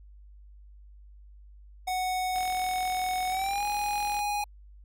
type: tone with pitch glide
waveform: square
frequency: 740 to 825.8 Hz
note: F#5 to G#5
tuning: 0 to -10 cents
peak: -28 dBFS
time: 1.87-4.44 s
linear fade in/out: 10 ms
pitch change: +190 cents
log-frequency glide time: 3.29-3.64 s
type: click train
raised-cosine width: 0.2 ms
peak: -27 dBFS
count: 79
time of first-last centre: 2.36-4.191 s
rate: 42.6 Hz
effects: added 50 Hz sine -48 dBFS peak until 4.84 s + AAC 48 kbps